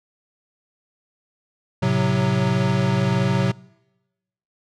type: chord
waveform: square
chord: F# diminished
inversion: first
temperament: equal with one note detuned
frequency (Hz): 110 / 131.49 / 185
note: A2 / C3 / F#3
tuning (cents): 0 / +9 / 0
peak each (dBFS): -25 / -21 / -22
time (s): 1.82-3.52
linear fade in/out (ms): 10
effects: noise-tail reverb RT60 1.0 s tail -24 dB re dry + low-pass 5000 Hz 12 dB/octave